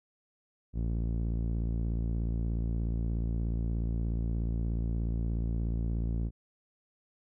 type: tone with low-pass filter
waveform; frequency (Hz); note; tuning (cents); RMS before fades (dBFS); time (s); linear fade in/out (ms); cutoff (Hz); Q
sawtooth; 56.8; A#1; -44; -31; 0.73-6.31; 50; 250; 0.86
effects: none